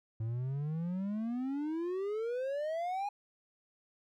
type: exponential sweep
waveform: triangle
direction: up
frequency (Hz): 108.6 to 830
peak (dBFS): -31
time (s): 0.2-3.09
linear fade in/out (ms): 5
effects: none